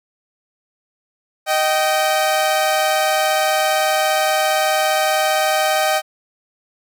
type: tone pair together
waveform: sawtooth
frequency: 622.3 / 773.5 Hz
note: D#5 / G5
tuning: 0 / -23 cents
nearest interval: major third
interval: 377 cents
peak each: -14 dBFS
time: 1.46-6.02 s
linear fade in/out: 50 ms
effects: none